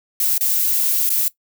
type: noise with dropouts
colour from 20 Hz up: violet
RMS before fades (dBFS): -18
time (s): 0.2-1.28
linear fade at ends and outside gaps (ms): 1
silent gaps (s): 0.379-0.409 / 1.093-1.102
effects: noise-tail reverb RT60 0.1 s tail -18 dB re dry